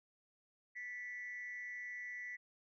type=tone with amplitude modulation; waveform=sine; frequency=1969 Hz; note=B6; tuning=6 cents flat; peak=-39 dBFS; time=0.75-2.37 s; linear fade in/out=20 ms; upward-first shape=sine; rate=210 Hz; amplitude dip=70%; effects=tanh soft clip ceiling -37 dBFS